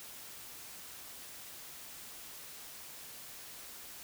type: silence
effects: white hiss -49 dBFS RMS until 4.03 s